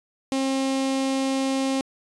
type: tone with notch filter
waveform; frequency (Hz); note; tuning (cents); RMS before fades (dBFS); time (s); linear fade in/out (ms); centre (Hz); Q
sawtooth; 267.9; C4; +41; -24; 0.32-1.81; 0; 1500; 1.5
effects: resampled to 22050 Hz